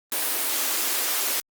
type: high-pass noise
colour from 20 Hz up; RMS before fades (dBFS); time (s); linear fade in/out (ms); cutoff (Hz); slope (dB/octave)
white; -25; 0.12-1.4; 0; 260; 96
effects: Opus 32 kbps